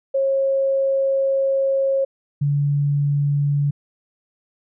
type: tone pair in turn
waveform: sine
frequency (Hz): 542 / 143.56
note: C#5 / D3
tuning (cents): -39 / -39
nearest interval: octave + major seventh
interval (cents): 2300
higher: first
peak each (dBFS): -16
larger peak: neither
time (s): 0.14-2.05 / 2.41-3.71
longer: first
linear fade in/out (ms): 10
effects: none